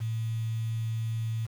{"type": "tone with quantisation", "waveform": "sine", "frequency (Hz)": 112.8, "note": "A2", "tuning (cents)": 44, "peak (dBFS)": -28, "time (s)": [0, 1.47], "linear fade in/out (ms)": 20, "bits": 8, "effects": []}